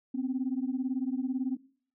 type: beating tone pair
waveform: sine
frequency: 251.5 / 269.5 Hz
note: B3 / C#4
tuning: +32 / -49 cents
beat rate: 18 Hz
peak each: -31 dBFS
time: 0.14-1.57 s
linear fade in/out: 10 ms
effects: noise-tail reverb RT60 0.5 s tail -19 dB re dry + tanh soft clip ceiling -22 dBFS